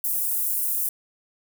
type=high-pass noise; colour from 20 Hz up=pink; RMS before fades=-25 dBFS; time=0.04-0.89 s; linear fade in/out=2 ms; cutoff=11000 Hz; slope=24 dB/octave; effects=none